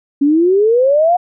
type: exponential sweep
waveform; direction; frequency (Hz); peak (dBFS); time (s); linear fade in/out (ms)
sine; up; 275.2 to 731; -8; 0.21-1.17; 10
effects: none